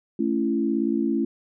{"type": "chord", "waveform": "sine", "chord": "A major", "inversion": "none", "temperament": "equal with one note detuned", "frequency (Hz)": [220, 277.2, 335.8], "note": ["A3", "C#4", "E4"], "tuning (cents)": [0, 0, 32], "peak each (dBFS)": -25, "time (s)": [0.19, 1.25], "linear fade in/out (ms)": 5, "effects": []}